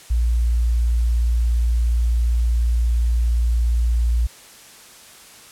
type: tone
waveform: sine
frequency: 58.6 Hz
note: A#1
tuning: 10 cents sharp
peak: -15 dBFS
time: 0.1-4.27 s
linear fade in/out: 10 ms
effects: white hiss -44 dBFS RMS until 5.51 s + low-pass 11000 Hz 12 dB/octave